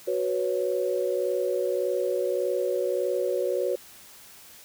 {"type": "chord", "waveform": "sine", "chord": "F# suspended fourth", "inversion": "none", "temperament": "just", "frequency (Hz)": [370, 493.3, 555], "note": ["F#4", "B4", "C#5"], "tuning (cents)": [0, -2, 2], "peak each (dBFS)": -28, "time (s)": [0.07, 3.76], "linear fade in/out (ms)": 10, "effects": ["white hiss -49 dBFS RMS until 4.64 s"]}